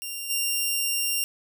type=tone with level steps; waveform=10% pulse; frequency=2782 Hz; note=F7; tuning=7 cents flat; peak=-23 / -15 dBFS; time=0.02-1.24 s; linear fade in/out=0 ms; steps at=0.29 s; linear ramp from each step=20 ms; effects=none